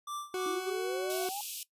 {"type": "tone with tremolo", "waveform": "square", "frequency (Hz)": 1174.7, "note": "D6", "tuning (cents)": 0, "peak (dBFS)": -36, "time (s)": [0.07, 0.7], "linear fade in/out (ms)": 5, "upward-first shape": "sine", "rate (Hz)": 3.1, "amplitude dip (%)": 90}
{"type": "tone with pitch glide", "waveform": "40% pulse", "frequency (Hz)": [370, 373], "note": ["F#4", "F#4"], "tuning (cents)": [0, 14], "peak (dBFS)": -31, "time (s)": [0.34, 1.29], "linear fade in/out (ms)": 2, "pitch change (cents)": 14, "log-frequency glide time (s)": [0.56, 0.63]}
{"type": "exponential sweep", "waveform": "sine", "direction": "up", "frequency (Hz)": [311.1, 842], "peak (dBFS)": -37, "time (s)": [0.46, 1.41], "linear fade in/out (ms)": 2}
{"type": "high-pass noise", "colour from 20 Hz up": "white", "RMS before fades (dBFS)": -39, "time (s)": [1.1, 1.63], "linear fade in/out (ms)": 0, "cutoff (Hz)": 2500, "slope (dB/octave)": 96}
{"effects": ["noise-tail reverb RT60 0.1 s tail -18 dB re dry", "resampled to 32000 Hz"]}